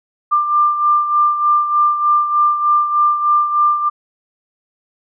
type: beating tone pair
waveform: sine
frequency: 1190 / 1193.3 Hz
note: D6 / D6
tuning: +22 / +27 cents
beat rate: 3.3 Hz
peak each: -12 / -19 dBFS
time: 0.31-3.9 s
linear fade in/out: 20 ms
effects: none